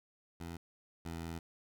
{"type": "tone pair in turn", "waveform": "15% pulse", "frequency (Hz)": [84.4, 83], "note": ["E2", "E2"], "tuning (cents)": [41, 12], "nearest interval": "unison", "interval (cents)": 29, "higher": "first", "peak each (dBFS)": [-36, -34], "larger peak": "second", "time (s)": [[0.4, 0.57], [1.05, 1.39]], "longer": "second", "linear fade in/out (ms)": 5, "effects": []}